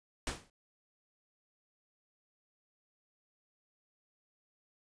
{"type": "noise with exponential decay", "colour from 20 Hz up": "pink", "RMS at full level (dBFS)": -32, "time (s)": [0.27, 0.5], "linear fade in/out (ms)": 2, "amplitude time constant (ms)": 48, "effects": ["resampled to 22050 Hz"]}